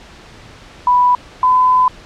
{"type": "tone pair in turn", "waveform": "sine", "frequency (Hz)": [987.8, 1010.3], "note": ["B5", "B5"], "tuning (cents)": [0, 39], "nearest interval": "unison", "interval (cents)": 39, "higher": "second", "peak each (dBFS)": -8, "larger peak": "neither", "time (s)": [[0.87, 1.15], [1.43, 1.88]], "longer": "second", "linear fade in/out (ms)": 2, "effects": ["pink hiss -39 dBFS RMS until 2.05 s", "low-pass 5000 Hz 12 dB/octave"]}